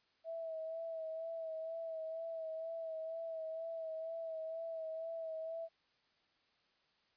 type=tone with vibrato; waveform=sine; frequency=650 Hz; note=E5; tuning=24 cents flat; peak=-40 dBFS; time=0.24-5.69 s; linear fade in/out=50 ms; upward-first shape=sine; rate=2.1 Hz; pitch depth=30 cents each way; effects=white hiss -75 dBFS RMS until 7.16 s + resampled to 11025 Hz